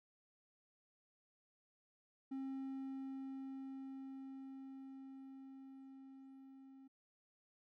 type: tone with level ramp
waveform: triangle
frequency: 267.9 Hz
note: C4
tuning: 41 cents sharp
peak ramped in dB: -39 to -55 dBFS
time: 2.31-6.88 s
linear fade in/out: 10 ms
effects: none

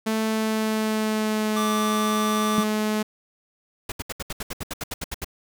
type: tone with pitch glide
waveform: sawtooth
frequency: 220 to 214 Hz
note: A3 to A3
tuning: 0 to -48 cents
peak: -18 dBFS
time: 0.06-3.03 s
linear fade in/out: 10 ms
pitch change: -48 cents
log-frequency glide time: 0.23-1.74 s
type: tone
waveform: square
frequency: 1174.7 Hz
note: D6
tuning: in tune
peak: -26 dBFS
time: 1.56-2.64 s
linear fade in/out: 10 ms
type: tone with exponential decay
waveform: sine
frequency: 200.8 Hz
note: G3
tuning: 42 cents sharp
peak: -17 dBFS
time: 2.58-2.67 s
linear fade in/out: 2 ms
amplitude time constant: 18 ms
type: noise bursts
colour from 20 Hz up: pink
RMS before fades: -30 dBFS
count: 14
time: 3.89-5.246 s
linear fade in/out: 5 ms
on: 30 ms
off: 72 ms
effects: none

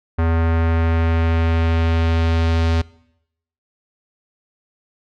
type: tone with low-pass filter sweep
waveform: square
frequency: 82.4 Hz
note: E2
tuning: in tune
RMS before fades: -17 dBFS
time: 0.18-2.82 s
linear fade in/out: 10 ms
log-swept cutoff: 1600 to 4400 Hz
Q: 1.2
effects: noise-tail reverb RT60 0.8 s tail -22 dB re dry

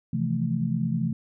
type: chord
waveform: sine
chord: F major seventh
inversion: second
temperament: equal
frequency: 130.81 / 164.81 / 174.61 / 220 Hz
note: C3 / E3 / F3 / A3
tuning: 0 / 0 / 0 / 0 cents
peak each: -29 / -28 / -31 / -28 dBFS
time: 0.13-1.13 s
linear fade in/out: 5 ms
effects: none

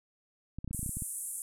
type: clicks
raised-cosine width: 5 ms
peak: -26 dBFS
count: 11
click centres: 0.586 / 0.645 / 0.677 / 0.71 / 0.747 / 0.793 / 0.83 / 0.862 / 0.893 / 0.97 / 1.022 s
type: band-pass noise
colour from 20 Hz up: white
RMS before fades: -39 dBFS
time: 0.73-1.42 s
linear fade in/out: 0 ms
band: 8300 to 11000 Hz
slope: 48 dB/octave
effects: none

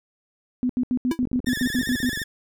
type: tone bursts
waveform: sine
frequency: 250 Hz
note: B3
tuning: 21 cents sharp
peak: -19 dBFS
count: 11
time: 0.63-2.094 s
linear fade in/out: 0 ms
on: 64 ms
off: 76 ms
type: tone with exponential decay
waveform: square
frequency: 329.9 Hz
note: E4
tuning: 1 cent sharp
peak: -21 dBFS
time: 1.11-1.19 s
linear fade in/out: 5 ms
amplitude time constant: 16 ms
type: click train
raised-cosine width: 3 ms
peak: -22 dBFS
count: 24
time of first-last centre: 1.23-2.217 s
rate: 23.3 Hz
type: tone with vibrato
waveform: sawtooth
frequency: 1760 Hz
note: A6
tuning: in tune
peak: -24 dBFS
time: 1.46-2.24 s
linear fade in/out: 10 ms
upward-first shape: square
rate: 15 Hz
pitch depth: 55 cents each way
effects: none

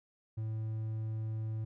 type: tone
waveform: triangle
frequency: 110 Hz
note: A2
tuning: in tune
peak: -32 dBFS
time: 0.37-1.65 s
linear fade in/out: 10 ms
effects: none

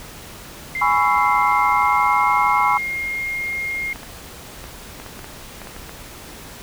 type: tone with pitch glide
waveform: sine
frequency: 2093 to 2132 Hz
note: C7 to C7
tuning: 0 to +32 cents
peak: -22 dBFS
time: 0.75-3.93 s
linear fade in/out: 2 ms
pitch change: +32 cents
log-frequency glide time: 1.28-2.33 s
type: chord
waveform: sine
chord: C# minor seventh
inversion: second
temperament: just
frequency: 831.5 / 997.9 / 1108.7 / 1330.5 Hz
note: G#5 / B5 / C#6 / E6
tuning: +2 / +18 / 0 / +16 cents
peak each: -20 / -19 / -20 / -23 dBFS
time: 0.81-2.78 s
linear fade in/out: 10 ms
type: clicks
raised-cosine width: 0.5 ms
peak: -20 dBFS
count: 11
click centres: 3.959 / 4.032 / 4.641 / 5 / 5.063 / 5.192 / 5.244 / 5.617 / 5.672 / 5.765 / 5.894 s
effects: pink hiss -38 dBFS RMS until 6.62 s

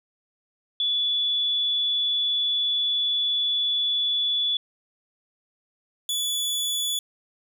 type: tone pair in turn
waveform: sine / sawtooth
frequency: 3437 / 3437 Hz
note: A7 / A7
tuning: -41 / -41 cents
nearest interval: unison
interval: 0 cents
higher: neither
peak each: -21 dBFS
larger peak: neither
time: 0.8-4.57 / 6.09-6.99 s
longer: first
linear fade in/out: 2 ms
effects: none

